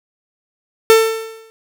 45% pulse tone with exponential decay, 446.8 Hz, A4, 27 cents sharp, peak -4 dBFS, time 0.9-1.5 s, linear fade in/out 0 ms, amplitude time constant 130 ms, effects none

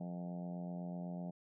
harmonic tone, 88 Hz, F2, 14 cents sharp, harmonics 2 / 3 / 4 / 5 / 6 / 7 / 8 / 9 / 10, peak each -41 / -52 / -59 / -60 / -59 / -52 / -56 / -60 / -67 dBFS, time 0-1.31 s, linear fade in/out 10 ms, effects none

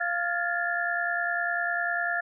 sine tone cluster, 693 / 1405 / 1693 / 1763 Hz, F5 / F6 / G#6 / A6, -14 / +10 / +33 / +3 cents, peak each -31 dBFS, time 0-2.21 s, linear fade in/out 10 ms, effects none

